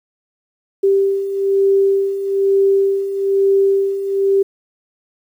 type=beating tone pair; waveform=sine; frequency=391.6 / 392.7 Hz; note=G4 / G4; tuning=-2 / +3 cents; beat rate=1.1 Hz; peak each=-19 / -13 dBFS; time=0.83-4.43 s; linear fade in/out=10 ms; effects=8-bit